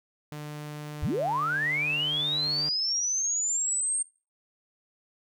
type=tone; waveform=sawtooth; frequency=149.4 Hz; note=D3; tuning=30 cents sharp; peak=-32 dBFS; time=0.32-2.69 s; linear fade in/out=0 ms
type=linear sweep; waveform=sine; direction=up; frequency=33.92 to 8710 Hz; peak=-25 dBFS; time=1.02-4.03 s; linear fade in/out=10 ms
effects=noise-tail reverb RT60 0.3 s tail -19 dB re dry